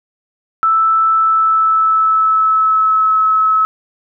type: tone with pitch glide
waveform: sine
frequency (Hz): 1318.5 to 1292.9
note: E6 to E6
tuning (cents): 0 to -34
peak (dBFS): -9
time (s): 0.63-3.65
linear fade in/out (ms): 0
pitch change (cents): -34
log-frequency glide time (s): 1.1-3.18
effects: none